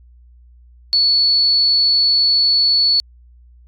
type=tone; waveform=sine; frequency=4426 Hz; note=C#8; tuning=3 cents flat; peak=-11 dBFS; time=0.93-3 s; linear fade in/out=0 ms; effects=added 60 Hz sine -43 dBFS peak until 3.67 s + AAC 64 kbps